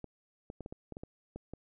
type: clicks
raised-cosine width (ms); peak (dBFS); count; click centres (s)
2; -29; 10; 0.043 / 0.501 / 0.607 / 0.661 / 0.725 / 0.923 / 0.969 / 1.035 / 1.36 / 1.536
effects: none